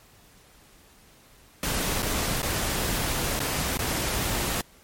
pink noise with dropouts, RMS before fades -27 dBFS, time 1.63-4.61 s, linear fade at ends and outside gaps 1 ms, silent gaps 2.022-2.028 / 2.418-2.429 / 3.393-3.402 / 3.772-3.791 s, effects pink hiss -55 dBFS RMS until 4.83 s + MP3 64 kbps

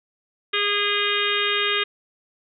harmonic tone with a mistuned harmonic, 410 Hz, G#4, 22 cents flat, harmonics 1 / 3 / 4 / 5 / 6 / 7 / 8 / 9, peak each -28 / -28 / -28 / -28 / -28 / -28 / -28 / -28 dBFS, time 0.53-1.84 s, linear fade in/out 10 ms, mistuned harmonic 8, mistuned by -28 cents, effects none

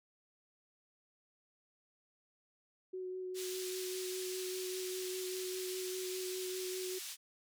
sine tone with vibrato, 370 Hz, F#4, in tune, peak -39 dBFS, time 2.93-6.99 s, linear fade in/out 10 ms, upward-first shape sine, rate 5 Hz, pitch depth 12 cents each way
pink band-pass noise, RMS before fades -45 dBFS, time 3.34-7.17 s, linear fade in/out 50 ms, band 3500 to 13000 Hz, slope 12 dB/octave
effects none

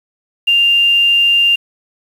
sine tone with quantisation, 2794 Hz, F7, in tune, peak -8 dBFS, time 0.47-1.56 s, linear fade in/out 10 ms, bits 6, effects none

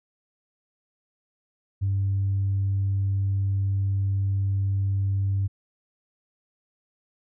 sine tone, 98 Hz, G2, in tune, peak -20 dBFS, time 1.81-5.48 s, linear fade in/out 20 ms, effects tanh soft clip ceiling -18 dBFS

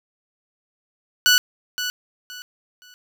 15% pulse tone with echo, 1480 Hz, F#6, in tune, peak -6 dBFS, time 1.26-1.38 s, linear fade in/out 0 ms, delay 520 ms, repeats 3, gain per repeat -11 dB, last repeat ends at 2.94 s, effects none

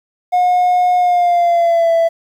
triangle tone with pitch glide, 721 to 665 Hz, F#5 to E5, -45 to +15 cents, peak -7 dBFS, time 0.32-2.09 s, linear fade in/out 20 ms, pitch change -140 cents, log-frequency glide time 0.97-1.92 s, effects tanh soft clip ceiling -4 dBFS + 8-bit

